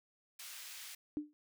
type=high-pass noise; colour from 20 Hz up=pink; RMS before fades=-49 dBFS; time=0.39-0.95 s; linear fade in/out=5 ms; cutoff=2300 Hz; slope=12 dB/octave
type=tone with exponential decay; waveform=sine; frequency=298.5 Hz; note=D4; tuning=28 cents sharp; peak=-31 dBFS; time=1.17-1.33 s; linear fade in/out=0 ms; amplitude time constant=34 ms
effects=none